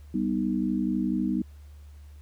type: chord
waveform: sine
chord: G augmented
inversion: none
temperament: equal with one note detuned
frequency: 194.98 / 246.9 / 311.1 Hz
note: G3 / B3 / D#4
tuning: -9 / 0 / 0 cents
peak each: -28 / -28 / -29 dBFS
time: 0.14-1.42 s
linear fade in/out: 5 ms
effects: added 73 Hz sine -44 dBFS peak until 2.21 s + pink hiss -63 dBFS RMS until 2.21 s